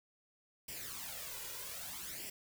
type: noise with flanger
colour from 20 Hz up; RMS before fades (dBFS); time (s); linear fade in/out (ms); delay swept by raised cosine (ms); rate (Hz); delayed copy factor
white; -45; 0.68-2.3; 5; 0.38 to 2.08; 0.63; +0.7
effects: none